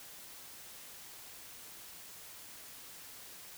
silence, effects white hiss -51 dBFS RMS until 3.57 s

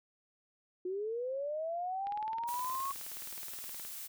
sine linear sweep, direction up, 356 to 1108.7 Hz, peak -34 dBFS, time 0.85-2.92 s, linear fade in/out 5 ms
click train, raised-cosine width 0.3 ms, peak -33 dBFS, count 35, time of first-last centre 2.07-3.85 s, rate 19.1 Hz
blue noise, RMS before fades -44 dBFS, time 2.47-4.08 s, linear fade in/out 20 ms
effects none

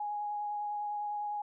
sine tone with vibrato, 830.6 Hz, G#5, in tune, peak -33 dBFS, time 0-1.42 s, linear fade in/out 5 ms, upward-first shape triangle, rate 9.9 Hz, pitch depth 13 cents each way, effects none

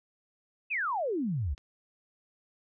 sine exponential sweep, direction down, 2710 to 61 Hz, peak -28 dBFS, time 0.7-1.55 s, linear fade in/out 20 ms
click, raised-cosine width 0.2 ms, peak -33 dBFS, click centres 1.579 s
effects none

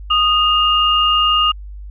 sine tone pair together, 1240.7 / 2829 Hz, D#6 / F7, -5 / +22 cents, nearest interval octave + major second, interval 1427 cents, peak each -14 dBFS, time 0.1-1.52 s, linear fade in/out 10 ms, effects added 50 Hz sine -29 dBFS peak until 1.9 s

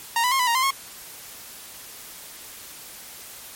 sawtooth tone with pitch steps, 928 / 993 / 1071 / 995 / 934 / 1040 / 1087 Hz, A#5 / B5 / C6 / B5 / A#5 / C6 / C#6, -8 / +9 / +40 / +13 / +3 / -11 / -34 cents, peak -15 dBFS, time 0.16-0.706 s, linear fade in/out 2 ms, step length 78 ms, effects white hiss -41 dBFS RMS until 3.55 s + MP3 64 kbps

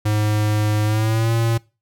square tone with pitch glide, 106 to 114.93 Hz, G#2 to A#2, +36 to -24 cents, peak -17 dBFS, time 0.05-1.58 s, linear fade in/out 10 ms, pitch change +140 cents, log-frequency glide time 0.84-1.32 s, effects noise-tail reverb RT60 0.3 s tail -23 dB re dry

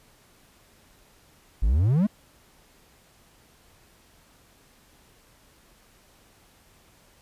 triangle exponential sweep, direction up, 45.82 to 224.2 Hz, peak -16 dBFS, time 1.62-2.07 s, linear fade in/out 10 ms, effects pink hiss -58 dBFS RMS until 7.21 s + resampled to 32000 Hz

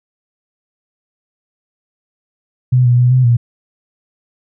sine tone with pitch steps, 126.2 / 122.1 / 123.8 / 128.3 / 119.2 Hz, B2 / B2 / B2 / C3 / A#2, +38 / -19 / +5 / -34 / +39 cents, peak -7 dBFS, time 2.72-3.37 s, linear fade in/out 10 ms, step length 130 ms, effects none

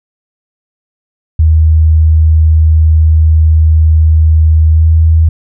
sine tone with pitch glide, 79 to 80.43 Hz, D#2 to E2, +27 to -42 cents, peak -3 dBFS, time 1.39-5.29 s, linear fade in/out 5 ms, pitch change +31 cents, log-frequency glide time 4.71-4.87 s, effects none

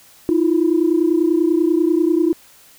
sine tone pair together, 316.3 / 346.5 Hz, D#4 / F4, +29 / -14 cents, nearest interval major second, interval 157 cents, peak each -15 dBFS, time 0.29-2.33 s, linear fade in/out 0 ms, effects tanh soft clip ceiling -6 dBFS + white hiss -48 dBFS RMS until 2.78 s

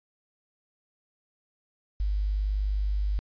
sine tone with quantisation, 50.5 Hz, G#1, 48 cents flat, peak -24 dBFS, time 2-3.19 s, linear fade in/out 0 ms, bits 9, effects resampled to 11025 Hz

